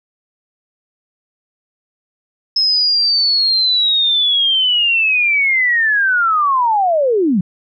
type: linear sweep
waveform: sine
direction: down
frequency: 5190 to 164.7 Hz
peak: -11 dBFS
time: 2.56-7.41 s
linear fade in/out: 5 ms
effects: none

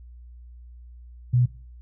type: tone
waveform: sine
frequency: 123.47 Hz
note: B2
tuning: in tune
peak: -16 dBFS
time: 1.33-1.46 s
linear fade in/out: 10 ms
effects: noise-tail reverb RT60 0.4 s tail -19 dB re dry + added 60 Hz sine -42 dBFS peak until 1.81 s

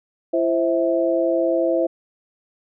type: tone cluster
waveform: sine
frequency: 337.1 / 522 / 653 Hz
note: E4 / C5 / E5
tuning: +39 / -4 / -17 cents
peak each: -21 dBFS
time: 0.33-1.87 s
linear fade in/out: 10 ms
effects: none

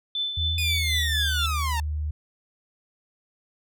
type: tone with tremolo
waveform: sine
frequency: 3520 Hz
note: A7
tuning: in tune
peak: -23 dBFS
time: 0.15-1.46 s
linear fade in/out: 2 ms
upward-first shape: triangle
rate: 4 Hz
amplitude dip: 60%
type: tone with pitch glide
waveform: sine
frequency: 82.41 to 75.57 Hz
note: E2 to D#2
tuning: 0 to -50 cents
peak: -25 dBFS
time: 0.37-2.11 s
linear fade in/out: 5 ms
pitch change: -150 cents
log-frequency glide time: 0.74-1.12 s
type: linear sweep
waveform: sawtooth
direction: down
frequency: 2500 to 884 Hz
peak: -23 dBFS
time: 0.58-1.8 s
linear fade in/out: 2 ms
effects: none

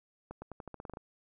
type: accelerating click train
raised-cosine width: 1 ms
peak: -29 dBFS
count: 11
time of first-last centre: 0.31-0.971 s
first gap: 110 ms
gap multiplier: 0.88
effects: none

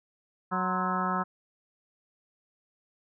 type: harmonic tone with a mistuned harmonic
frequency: 185 Hz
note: F#3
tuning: in tune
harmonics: 1 / 2 / 3 / 4 / 5 / 6 / 7 / 8 / 9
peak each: -32 / -40 / -41 / -35 / -36 / -33 / -31 / -41 / -42 dBFS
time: 0.51-1.24 s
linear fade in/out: 20 ms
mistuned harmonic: 6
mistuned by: -95 cents
effects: none

